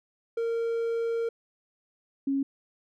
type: tone pair in turn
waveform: triangle / sine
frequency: 461.3 / 274.3 Hz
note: A#4 / C#4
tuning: -18 / -18 cents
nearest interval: major sixth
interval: 900 cents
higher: first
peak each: -24 dBFS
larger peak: neither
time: 0.37-1.29 / 2.27-2.43 s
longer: first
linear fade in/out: 5 ms
effects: none